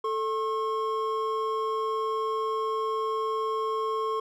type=tone pair together; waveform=triangle; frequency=440.5 / 1079 Hz; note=A4 / C#6; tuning=+2 / -47 cents; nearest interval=octave + major third; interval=1551 cents; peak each=-27 dBFS; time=0.04-4.2 s; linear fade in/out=5 ms; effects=none